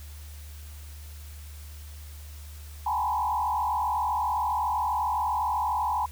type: tone with frequency modulation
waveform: sine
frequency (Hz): 912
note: A#5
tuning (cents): -38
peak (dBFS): -24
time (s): 2.86-6.06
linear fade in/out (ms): 5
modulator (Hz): 47.6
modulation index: 2.3
effects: added 74 Hz sine -40 dBFS peak until 6.11 s + white hiss -51 dBFS RMS until 6.11 s